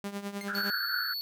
sawtooth tone with tremolo, 201 Hz, G3, 44 cents sharp, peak -28 dBFS, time 0.04-0.7 s, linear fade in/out 0 ms, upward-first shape triangle, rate 9.8 Hz, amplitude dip 80%
sawtooth tone with exponential decay, 2114 Hz, C7, 17 cents sharp, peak -34 dBFS, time 0.41-0.55 s, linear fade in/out 0 ms, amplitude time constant 30 ms
white band-pass noise, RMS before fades -34 dBFS, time 0.48-1.14 s, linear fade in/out 5 ms, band 1400 to 1600 Hz, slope 96 dB/octave
square tone, 4435 Hz, C#8, in tune, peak -33 dBFS, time 0.55-1.21 s, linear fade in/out 0 ms
effects none

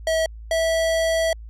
square tone pair in turn, 645 / 653.2 Hz, E5 / E5, -38 / -16 cents, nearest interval unison, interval 22 cents, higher second, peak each -19 dBFS, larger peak neither, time 0.07-0.26 / 0.51-1.33 s, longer second, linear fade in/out 2 ms, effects added 55 Hz sine -35 dBFS peak until 1.49 s + low-pass 10000 Hz 12 dB/octave

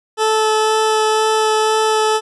20% pulse tone with vibrato, 435.4 Hz, A4, 18 cents flat, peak -8 dBFS, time 0.17-2.21 s, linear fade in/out 50 ms, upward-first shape sine, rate 2 Hz, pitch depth 8 cents each way, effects resampled to 24000 Hz

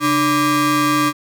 40% pulse ring-modulated tone, 434.7 Hz, A4, 21 cents flat, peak -10 dBFS, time 0-1.13 s, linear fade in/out 50 ms, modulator 734 Hz, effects none

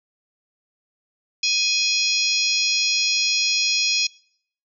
harmonic tone with a mistuned harmonic, 834 Hz, G#5, 7 cents sharp, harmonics 3 / 4 / 5 / 6 / 7 / 8, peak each -24 / -27 / -25 / -24 / -25 / -31 dBFS, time 1.43-4.07 s, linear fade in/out 5 ms, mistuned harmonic 7, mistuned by -74 cents, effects noise-tail reverb RT60 0.6 s tail -22 dB re dry

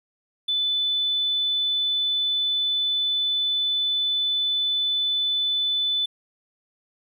triangle tone, 3500 Hz, A7, 10 cents flat, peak -17 dBFS, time 0.48-6.06 s, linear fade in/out 10 ms, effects tanh soft clip ceiling -19 dBFS

